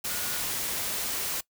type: tone in noise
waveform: sine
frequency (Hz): 1448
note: F#6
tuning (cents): -38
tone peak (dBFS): -42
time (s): 0.1-0.41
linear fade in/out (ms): 10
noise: white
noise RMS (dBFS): -31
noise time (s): 0.04-1.41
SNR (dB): -14
effects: noise-tail reverb RT60 0.1 s tail -21 dB re dry